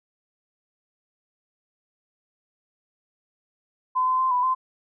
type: tone with pitch steps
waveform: sine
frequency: 1021 / 1027 / 1039 / 991 / 1034 Hz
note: C6 / C6 / C6 / B5 / C6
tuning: -43 / -33 / -12 / +6 / -21 cents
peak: -19 dBFS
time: 3.95-4.55 s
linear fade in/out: 20 ms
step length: 120 ms
effects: none